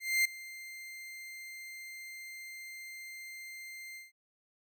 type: tone with ADSR envelope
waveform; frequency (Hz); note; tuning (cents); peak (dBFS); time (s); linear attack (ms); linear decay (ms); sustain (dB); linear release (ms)
40% pulse; 2095; C7; +2; -23; 0-4.12; 250; 6; -20; 160
effects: none